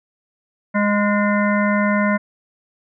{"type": "harmonic tone with a mistuned harmonic", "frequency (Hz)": 206.3, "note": "G#3", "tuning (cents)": -11, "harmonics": [1, 3, 5, 7, 9, 10], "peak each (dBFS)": [-17, -22, -24, -25, -27, -27], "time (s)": [0.74, 2.18], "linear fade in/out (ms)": 20, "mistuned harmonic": 9, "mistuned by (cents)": -45, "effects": []}